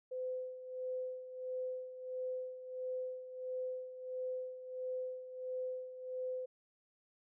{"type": "tone with tremolo", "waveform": "sine", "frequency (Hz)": 510, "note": "C5", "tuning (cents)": -44, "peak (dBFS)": -36, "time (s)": [0.11, 6.46], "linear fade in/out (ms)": 10, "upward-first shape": "sine", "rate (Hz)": 1.5, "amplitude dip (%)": 70, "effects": []}